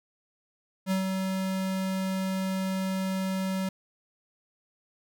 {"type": "tone with ADSR envelope", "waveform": "square", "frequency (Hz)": 189.8, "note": "F#3", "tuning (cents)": 44, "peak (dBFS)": -24, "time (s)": [0.86, 3.69], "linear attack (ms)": 52, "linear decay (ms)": 120, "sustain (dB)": -4, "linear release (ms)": 4, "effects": []}